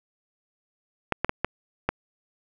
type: clicks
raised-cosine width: 0.5 ms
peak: -7 dBFS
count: 5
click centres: 1.123 / 1.246 / 1.294 / 1.446 / 1.89 s
effects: none